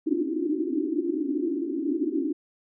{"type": "band-pass noise", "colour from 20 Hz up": "pink", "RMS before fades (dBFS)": -27, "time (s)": [0.06, 2.33], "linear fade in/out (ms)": 10, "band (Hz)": [270, 360], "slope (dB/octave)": 96, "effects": []}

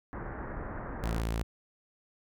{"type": "low-pass noise", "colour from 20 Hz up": "pink", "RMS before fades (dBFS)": -39, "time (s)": [0.13, 1.21], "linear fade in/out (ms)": 0, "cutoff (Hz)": 1800, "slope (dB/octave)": 48}
{"type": "tone", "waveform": "sawtooth", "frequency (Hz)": 56.1, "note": "A1", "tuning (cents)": 34, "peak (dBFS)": -26, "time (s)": [1.03, 1.43], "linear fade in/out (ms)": 5}
{"effects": []}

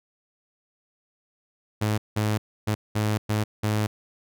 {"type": "tone bursts at uneven times", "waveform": "sawtooth", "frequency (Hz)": 106.6, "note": "G#2", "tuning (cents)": 46, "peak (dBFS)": -18, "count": 6, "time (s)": [[1.81, 1.98], [2.16, 2.38], [2.67, 2.75], [2.95, 3.18], [3.29, 3.44], [3.63, 3.87]], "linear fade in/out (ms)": 10, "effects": []}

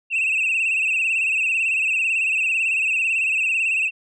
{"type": "tone with vibrato", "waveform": "sine", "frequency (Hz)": 2626, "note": "E7", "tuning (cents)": -7, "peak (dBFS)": -16, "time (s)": [0.1, 3.91], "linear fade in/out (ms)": 50, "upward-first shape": "sine", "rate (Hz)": 18, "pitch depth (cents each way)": 78, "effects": ["tanh soft clip ceiling -16 dBFS"]}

